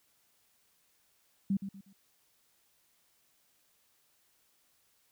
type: tone with echo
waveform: sine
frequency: 196 Hz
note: G3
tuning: in tune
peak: -26 dBFS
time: 1.5-1.57 s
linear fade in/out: 5 ms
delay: 120 ms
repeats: 3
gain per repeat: -10 dB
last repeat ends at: 1.93 s
effects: white hiss -71 dBFS RMS until 5.11 s